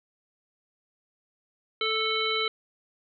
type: harmonic tone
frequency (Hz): 440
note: A4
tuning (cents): 0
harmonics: 1 / 3 / 5 / 7 / 9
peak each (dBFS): -31 / -31 / -31 / -31 / -31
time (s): 1.81-2.48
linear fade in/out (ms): 2
effects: none